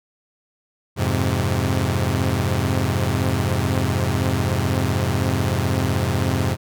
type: chord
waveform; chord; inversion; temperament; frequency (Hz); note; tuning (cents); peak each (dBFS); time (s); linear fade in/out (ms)
sawtooth; F minor; none; equal with one note detuned; 87.86 / 103.83 / 130.81; F2 / Ab2 / C3; +11 / 0 / 0; -19; 0.96-6.57; 50
effects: none